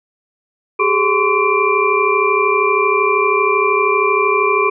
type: tone cluster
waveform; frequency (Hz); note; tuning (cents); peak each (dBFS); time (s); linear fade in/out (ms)
sine; 391.5 / 424.3 / 1032 / 1137 / 2372; G4 / G#4 / C6 / C#6 / D7; -2 / +37 / -24 / +44 / +17; -18; 0.79-4.7; 10
effects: none